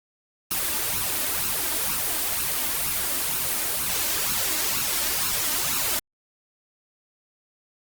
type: noise with flanger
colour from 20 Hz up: white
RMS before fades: -25 dBFS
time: 0.51-5.99 s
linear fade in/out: 0 ms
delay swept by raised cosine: 0.73 to 3.33 ms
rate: 2.1 Hz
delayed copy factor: +0.7
effects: Opus 24 kbps